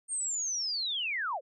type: linear sweep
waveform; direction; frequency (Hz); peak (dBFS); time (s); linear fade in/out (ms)
sine; down; 8800 to 466.2; -30; 0.08-1.41; 50
effects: none